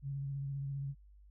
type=tone with vibrato; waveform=sine; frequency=138.59 Hz; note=C#3; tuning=in tune; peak=-36 dBFS; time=0.02-0.95 s; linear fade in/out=50 ms; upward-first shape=triangle; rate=15 Hz; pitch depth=33 cents each way; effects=added 50 Hz sine -56 dBFS peak until 1.3 s